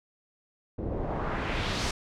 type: noise with low-pass filter sweep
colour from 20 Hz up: pink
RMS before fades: -31 dBFS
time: 0.78-1.91 s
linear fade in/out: 5 ms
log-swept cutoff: 360 to 6700 Hz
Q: 1.3
effects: none